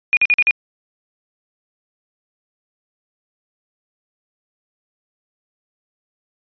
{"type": "tone bursts", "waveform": "sine", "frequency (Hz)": 2448, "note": "D#7", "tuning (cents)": -29, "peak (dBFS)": -10, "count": 5, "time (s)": [0.13, 0.509], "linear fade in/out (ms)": 0, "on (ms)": 39, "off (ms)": 46, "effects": ["resampled to 11025 Hz"]}